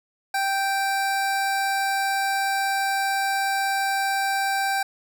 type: tone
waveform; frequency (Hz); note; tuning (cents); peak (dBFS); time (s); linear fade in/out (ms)
25% pulse; 783; G5; -2; -18; 0.34-4.83; 5
effects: none